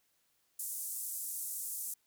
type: band-pass noise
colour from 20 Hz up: white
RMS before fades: -40 dBFS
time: 0.59-1.94 s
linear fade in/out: 5 ms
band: 7700 to 14000 Hz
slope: 24 dB/octave
effects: white hiss -75 dBFS RMS until 2.06 s